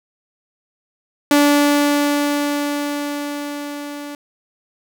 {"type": "tone with level ramp", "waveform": "sawtooth", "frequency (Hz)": 289.8, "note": "D4", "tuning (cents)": -23, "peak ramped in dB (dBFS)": [-6, -25], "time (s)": [1.31, 4.15], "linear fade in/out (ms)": 2, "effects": []}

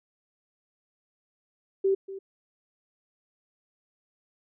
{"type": "tone with echo", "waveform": "sine", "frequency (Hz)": 388, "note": "G4", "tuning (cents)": -18, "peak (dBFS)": -20, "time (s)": [1.84, 1.95], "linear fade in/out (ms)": 10, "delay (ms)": 240, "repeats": 1, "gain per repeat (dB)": -15, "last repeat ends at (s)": 2.19, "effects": []}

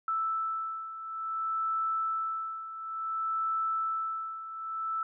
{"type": "beating tone pair", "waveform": "sine", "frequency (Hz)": [1318.5, 1319.07], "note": ["E6", "E6"], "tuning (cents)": [0, 1], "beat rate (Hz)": 0.57, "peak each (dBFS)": [-36, -31], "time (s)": [0.08, 5.03], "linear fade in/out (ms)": 2, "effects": []}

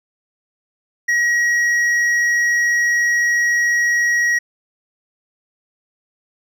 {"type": "tone with hard clipping", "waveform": "sine", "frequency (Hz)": 1903, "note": "A#6", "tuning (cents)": 35, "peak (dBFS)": -15, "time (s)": [1.08, 4.39], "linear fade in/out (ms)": 10, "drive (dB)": 5, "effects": []}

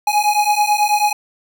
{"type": "beating tone pair", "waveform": "square", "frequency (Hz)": [830.6, 839.8], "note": ["G#5", "G#5"], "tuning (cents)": [0, 19], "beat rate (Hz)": 9.2, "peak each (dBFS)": -17, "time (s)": [0.07, 1.13], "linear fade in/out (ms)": 5, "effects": []}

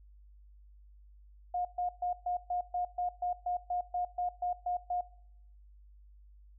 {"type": "tone bursts", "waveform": "sine", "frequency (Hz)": 715, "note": "F5", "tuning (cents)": 41, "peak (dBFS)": -30, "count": 15, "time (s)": [1.54, 5.01], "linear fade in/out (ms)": 5, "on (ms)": 110, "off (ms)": 130, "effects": ["noise-tail reverb RT60 0.8 s tail -22 dB re dry", "added 50 Hz sine -54 dBFS peak until 6.58 s"]}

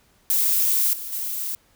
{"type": "noise with level steps", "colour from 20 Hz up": "violet", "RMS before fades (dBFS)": [-20, -33, -28], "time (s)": [0.3, 1.55], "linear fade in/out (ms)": 0, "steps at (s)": [0.93, 1.12], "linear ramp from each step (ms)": 5, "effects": ["pink hiss -60 dBFS RMS until 1.75 s"]}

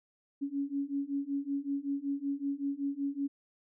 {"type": "beating tone pair", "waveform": "sine", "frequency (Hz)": [277.2, 282.5], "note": ["C#4", "C#4"], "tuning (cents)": [0, 33], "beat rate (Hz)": 5.3, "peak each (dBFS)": [-35, -34], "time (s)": [0.41, 3.28], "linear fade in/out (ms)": 20, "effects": []}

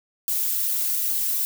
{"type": "noise with flanger", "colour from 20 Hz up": "violet", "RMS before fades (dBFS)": -24, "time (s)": [0.28, 1.45], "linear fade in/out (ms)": 0, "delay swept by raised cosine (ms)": [0.63, 5.93], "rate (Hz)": 2.4, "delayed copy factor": 0.9, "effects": []}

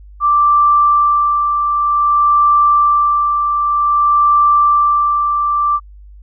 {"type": "tone with tremolo", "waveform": "sine", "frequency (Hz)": 1174.7, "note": "D6", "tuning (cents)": 0, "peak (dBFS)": -7, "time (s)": [0.2, 5.8], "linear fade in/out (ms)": 50, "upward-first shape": "sine", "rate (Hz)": 0.53, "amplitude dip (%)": 45, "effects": ["added 50 Hz sine -35 dBFS peak until 6.22 s"]}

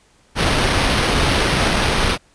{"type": "noise with sample-and-hold", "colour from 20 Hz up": "pink", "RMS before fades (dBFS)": -17, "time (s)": [0.35, 2.18], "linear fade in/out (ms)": 50, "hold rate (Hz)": 7350, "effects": ["pink hiss -55 dBFS RMS until 2.34 s", "resampled to 22050 Hz"]}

